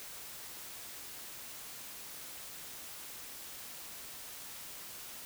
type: silence
effects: white hiss -47 dBFS RMS until 5.25 s